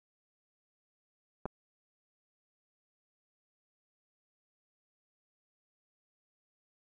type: clicks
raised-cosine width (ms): 1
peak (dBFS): -21 / -28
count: 2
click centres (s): 1.456 / 1.461
effects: none